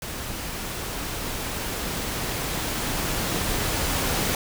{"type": "noise with level ramp", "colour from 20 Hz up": "pink", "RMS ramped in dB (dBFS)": [-33, -24], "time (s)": [0.02, 4.35], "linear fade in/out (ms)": 2, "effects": []}